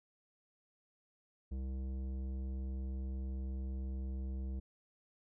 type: tone with tanh clipping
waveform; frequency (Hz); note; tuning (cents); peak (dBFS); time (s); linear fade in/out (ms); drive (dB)
sine; 65.6; C2; +5; -39; 1.51-4.6; 10; 13
effects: none